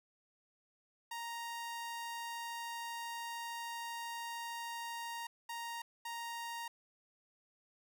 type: tone bursts at uneven times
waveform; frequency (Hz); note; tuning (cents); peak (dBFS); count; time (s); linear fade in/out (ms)
sawtooth; 933; A#5; +1; -37; 3; 1.11-5.27 / 5.49-5.82 / 6.05-6.68; 5
effects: none